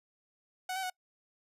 sawtooth tone with pitch steps, 741 / 764 / 737 Hz, F#5 / G5 / F#5, +2 / -45 / -7 cents, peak -30 dBFS, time 0.69-0.9 s, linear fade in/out 5 ms, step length 70 ms, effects noise-tail reverb RT60 0.1 s tail -26 dB re dry + resampled to 32000 Hz

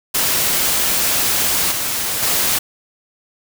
white noise with level steps, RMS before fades -17 / -21 / -17 dBFS, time 0.14-2.59 s, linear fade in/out 10 ms, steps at 1.71 / 2.22 s, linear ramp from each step 10 ms, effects none

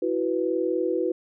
sine chord, E suspended second, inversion none, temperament equal, 329.6 / 370 / 493.9 Hz, E4 / F#4 / B4, 0 / 0 / 0 cents, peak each -27 / -26 / -27 dBFS, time 0.02-1.12 s, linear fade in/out 5 ms, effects none

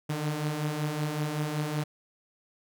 sawtooth beating tone pair, 146.83 / 152.13 Hz, D3 / D#3, 0 / -39 cents, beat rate 5.3 Hz, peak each -31 / -26 dBFS, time 0.09-1.84 s, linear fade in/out 10 ms, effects none

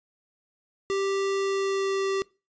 square tone with pitch glide, 392 to 389.1 Hz, G4 to G4, 0 to -13 cents, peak -25 dBFS, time 0.9-2.22 s, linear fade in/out 0 ms, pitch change -13 cents, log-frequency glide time 1.39-2.09 s, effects noise-tail reverb RT60 0.3 s tail -23 dB re dry + resampled to 16000 Hz

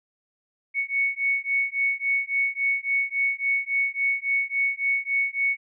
sine beating tone pair, 2217 / 2220.6 Hz, C#7 / C#7, 0 / +2 cents, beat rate 3.6 Hz, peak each -25 dBFS, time 0.74-5.57 s, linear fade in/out 50 ms, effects none

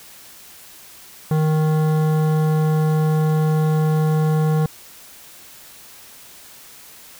triangle tone with hard clipping, 155.56 Hz, D#3, in tune, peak -17 dBFS, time 1.31-4.66 s, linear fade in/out 2 ms, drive 18 dB, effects white hiss -43 dBFS RMS until 7.19 s

